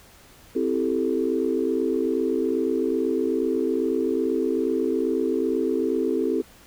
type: chord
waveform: sine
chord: A minor seventh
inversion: first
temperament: equal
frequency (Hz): 261.6 / 329.6 / 392 / 440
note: C4 / E4 / G4 / A4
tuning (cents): 0 / 0 / 0 / 0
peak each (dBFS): -26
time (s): 0.55-6.42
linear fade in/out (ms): 10
effects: tanh soft clip ceiling -10 dBFS + pink hiss -51 dBFS RMS until 6.66 s